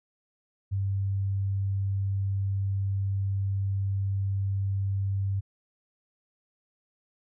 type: tone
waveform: sine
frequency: 98 Hz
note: G2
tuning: in tune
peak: -25 dBFS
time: 0.71-5.41 s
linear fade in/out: 20 ms
effects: none